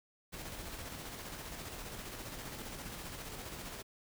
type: noise with tremolo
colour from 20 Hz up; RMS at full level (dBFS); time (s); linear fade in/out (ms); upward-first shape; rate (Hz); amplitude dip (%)
pink; -44; 0.32-3.83; 20; square; 15; 30
effects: none